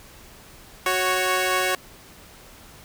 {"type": "tone pair together", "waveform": "10% pulse", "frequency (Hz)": [370, 552.8], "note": ["F#4", "C#5"], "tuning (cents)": [0, -5], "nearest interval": "perfect fifth", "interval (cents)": 695, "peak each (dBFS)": -15, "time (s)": [0.86, 1.75], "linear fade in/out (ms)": 2, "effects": ["pink hiss -47 dBFS RMS until 2.84 s"]}